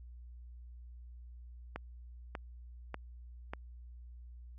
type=click train; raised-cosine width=0.5 ms; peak=-24 dBFS; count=4; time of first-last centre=1.76-3.535 s; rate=1.69 Hz; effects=added 60 Hz sine -48 dBFS peak until 4.58 s + AAC 48 kbps